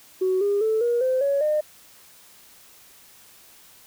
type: tone with pitch steps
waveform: sine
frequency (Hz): 373.6 / 405.1 / 439.2 / 476.2 / 516.3 / 559.8 / 606.9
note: F#4 / G#4 / A4 / A#4 / C5 / C#5 / D#5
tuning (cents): +17 / -43 / -3 / +37 / -23 / +17 / -43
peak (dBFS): -18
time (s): 0.21-1.61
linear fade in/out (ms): 10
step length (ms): 200
effects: tanh soft clip ceiling -14 dBFS + white hiss -51 dBFS RMS until 3.86 s